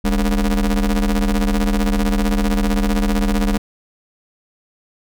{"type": "ring-modulated tone", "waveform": "35% pulse", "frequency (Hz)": 84.5, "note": "E2", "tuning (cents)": 43, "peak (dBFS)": -10, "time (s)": [0.04, 3.58], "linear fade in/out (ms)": 10, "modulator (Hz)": 119, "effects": []}